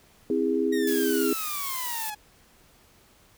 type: chord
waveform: sine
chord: C augmented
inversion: none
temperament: just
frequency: 261.6 / 327 / 408.8 Hz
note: C4 / E4 / G#4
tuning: 0 / -14 / -27 cents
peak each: -27 / -27 / -25 dBFS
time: 0.3-1.33 s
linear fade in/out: 2 ms
type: exponential sweep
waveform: sawtooth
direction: down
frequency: 1900 to 830.6 Hz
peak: -30 dBFS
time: 0.72-2.15 s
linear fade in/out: 10 ms
type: noise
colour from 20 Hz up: blue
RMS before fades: -33 dBFS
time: 0.87-2.1 s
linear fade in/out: 2 ms
effects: pink hiss -58 dBFS RMS until 3.37 s